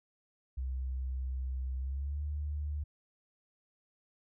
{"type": "tone with pitch glide", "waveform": "sine", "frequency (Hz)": [64.7, 73.89], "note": ["C2", "D2"], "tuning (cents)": [-19, 11], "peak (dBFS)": -33, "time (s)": [0.57, 2.84], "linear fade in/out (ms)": 10, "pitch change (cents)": 230, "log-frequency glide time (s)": [1.78, 2.22], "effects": []}